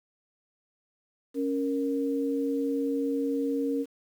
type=tone pair together; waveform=sine; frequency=277 / 466.2 Hz; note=C#4 / A#4; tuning=-1 / 0 cents; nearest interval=major sixth; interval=901 cents; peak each=-27 / -30 dBFS; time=1.34-3.86 s; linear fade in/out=50 ms; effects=9-bit